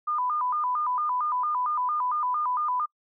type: tone with vibrato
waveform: sine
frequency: 1100 Hz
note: C#6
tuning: 14 cents flat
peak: -24 dBFS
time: 0.07-2.86 s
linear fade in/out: 10 ms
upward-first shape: square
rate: 4.4 Hz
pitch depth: 170 cents each way
effects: noise-tail reverb RT60 0.1 s tail -25 dB re dry